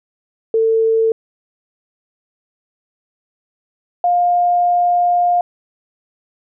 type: tone pair in turn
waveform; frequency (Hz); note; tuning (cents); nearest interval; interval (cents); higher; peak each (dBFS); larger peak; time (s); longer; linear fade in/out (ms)
sine; 447.9 / 706.3; A4 / F5; +31 / +19; minor sixth; 788; second; -11; neither; 0.54-1.12 / 4.04-5.41; second; 2
effects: none